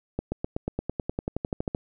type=accelerating click train; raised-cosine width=2 ms; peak=-14 dBFS; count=17; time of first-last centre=0.19-1.749 s; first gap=130 ms; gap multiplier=0.96; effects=none